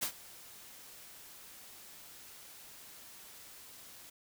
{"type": "noise with ADSR envelope", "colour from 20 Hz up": "white", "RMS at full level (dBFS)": -33, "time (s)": [0.01, 4.1], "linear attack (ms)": 18, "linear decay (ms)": 85, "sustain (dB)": -20, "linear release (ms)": 7, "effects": []}